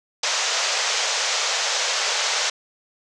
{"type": "band-pass noise", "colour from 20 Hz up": "white", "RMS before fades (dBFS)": -23, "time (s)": [0.23, 2.5], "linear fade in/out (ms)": 5, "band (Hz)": [460, 6900], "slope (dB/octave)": 48, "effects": []}